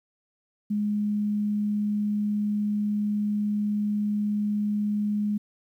sine tone, 208.2 Hz, G#3, 5 cents sharp, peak -23 dBFS, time 0.7-5.38 s, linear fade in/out 10 ms, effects 10-bit

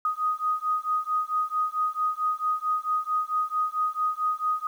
sine beating tone pair, 1244.5 / 1249 Hz, D#6 / D#6, 0 / +6 cents, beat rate 4.5 Hz, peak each -27 dBFS, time 0.05-4.67 s, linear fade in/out 2 ms, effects 9-bit

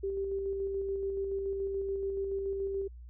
sine tone with tremolo, 392 Hz, G4, in tune, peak -30 dBFS, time 0.03-2.88 s, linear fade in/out 10 ms, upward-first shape square, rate 7 Hz, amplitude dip 25%, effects added 60 Hz sine -45 dBFS peak until 3.09 s

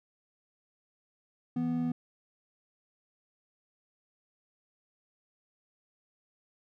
triangle tone pair together, 164.2 / 246 Hz, E3 / B3, -6 / -7 cents, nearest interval perfect fifth, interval 699 cents, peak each -33 / -27 dBFS, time 1.56-1.92 s, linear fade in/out 5 ms, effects none

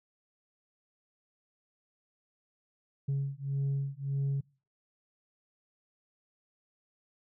sine beating tone pair, 137.6 / 139.3 Hz, C#3 / C#3, -12 / +9 cents, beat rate 1.7 Hz, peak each -31 dBFS, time 3.08-4.41 s, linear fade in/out 10 ms, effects noise-tail reverb RT60 0.4 s tail -26 dB re dry + tanh soft clip ceiling -26 dBFS

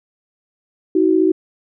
sine tone pair together, 318.5 / 374.1 Hz, D#4 / F#4, +41 / +19 cents, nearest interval minor third, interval 278 cents, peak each -14 dBFS, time 0.95-1.32 s, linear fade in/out 5 ms, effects none

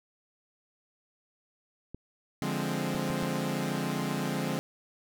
clicks, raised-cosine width 3 ms, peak -27 dBFS, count 4, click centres 1.946 / 2.95 / 3.102 / 3.229 s
sawtooth chord, D half-diminished seventh, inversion none, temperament equal, 146.83 / 174.61 / 207.7 / 261.6 Hz, D3 / F3 / Ab3 / C4, 0 / 0 / 0 / 0 cents, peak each -31 dBFS, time 2.42-4.59 s, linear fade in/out 0 ms
effects none

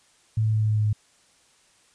sine tone with pitch steps, 109.8 / 109.17 / 108.54 / 107.91 / 107.29 / 106.67 / 106.06 Hz, A2 / A2 / A2 / A2 / A2 / G#2 / G#2, -3 / -13 / -23 / -33 / -43 / +47 / +37 cents, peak -19 dBFS, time 0.37-0.93 s, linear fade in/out 5 ms, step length 80 ms, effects white hiss -60 dBFS RMS until 1.94 s + resampled to 22050 Hz

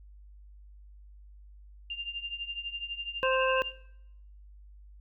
sine tone with tremolo, 2794 Hz, F7, in tune, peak -31 dBFS, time 1.9-3.72 s, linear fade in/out 2 ms, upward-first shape triangle, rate 12 Hz, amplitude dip 90%
harmonic tone, 523 Hz, C5, 1 cent flat, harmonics 1 / 2 / 3 / 5, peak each -27 / -30 / -32 / -34 dBFS, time 3.23-3.62 s, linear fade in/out 0 ms
effects noise-tail reverb RT60 0.8 s tail -21 dB re dry + added 50 Hz sine -49 dBFS peak until 5 s

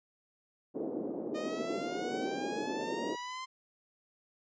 pink band-pass noise, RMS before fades -37 dBFS, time 0.74-3.16 s, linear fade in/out 20 ms, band 260 to 510 Hz, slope 24 dB/octave
sawtooth exponential sweep, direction up, 610 to 1046.5 Hz, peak -35 dBFS, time 1.34-3.46 s, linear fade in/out 20 ms
effects resampled to 16000 Hz

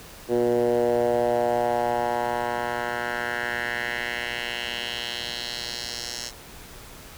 10% pulse tone with band-pass filter sweep, 120 Hz, B2, 49 cents flat, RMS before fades -26 dBFS, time 0.28-6.32 s, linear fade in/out 50 ms, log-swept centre 390 to 5800 Hz, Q 2.3, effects pink hiss -44 dBFS RMS until 7.17 s

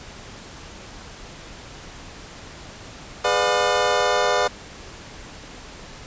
25% pulse chord, G# diminished seventh, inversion none, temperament just, 415.3 / 498.4 / 598 / 717.6 Hz, G#4 / B4 / D5 / F5, 0 / +16 / +31 / +47 cents, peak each -22 / -19 / -19 / -20 dBFS, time 3.24-4.48 s, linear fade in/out 10 ms, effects pink hiss -40 dBFS RMS until 6.06 s + resampled to 16000 Hz

